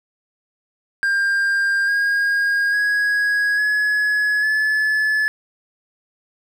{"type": "tone with pitch steps", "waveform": "triangle", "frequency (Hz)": [1598, 1628.8, 1660.1, 1692, 1724.6], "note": ["G6", "G#6", "G#6", "G#6", "A6"], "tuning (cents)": [33, -34, -1, 32, -35], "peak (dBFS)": -14, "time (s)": [1.03, 5.28], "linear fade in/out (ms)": 0, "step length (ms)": 850, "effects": []}